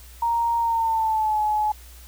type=tone with pitch glide; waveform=sine; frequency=932.3 to 850 Hz; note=A#5 to G#5; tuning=0 to +40 cents; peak=-19 dBFS; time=0.22-1.72 s; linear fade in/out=5 ms; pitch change=-160 cents; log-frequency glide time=0.59-1.4 s; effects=added 60 Hz sine -43 dBFS peak until 2.07 s + white hiss -49 dBFS RMS until 2.07 s